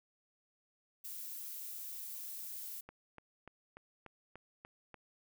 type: noise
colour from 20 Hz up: violet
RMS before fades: -45 dBFS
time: 1.04-2.81 s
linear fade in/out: 10 ms
type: click train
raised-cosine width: 0.5 ms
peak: -35 dBFS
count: 8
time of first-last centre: 2.89-4.943 s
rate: 3.41 Hz
effects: none